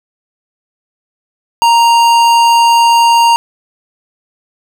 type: tone with tanh clipping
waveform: sine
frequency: 932.3 Hz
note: A#5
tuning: in tune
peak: -7 dBFS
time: 1.62-3.36 s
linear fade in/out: 0 ms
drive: 18 dB
effects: none